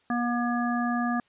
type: harmonic tone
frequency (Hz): 240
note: B3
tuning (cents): -49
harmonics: 1 / 3 / 5 / 7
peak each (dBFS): -26 / -31 / -33 / -34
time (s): 0.1-1.2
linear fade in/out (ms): 2
effects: white hiss -66 dBFS RMS until 1.28 s + resampled to 8000 Hz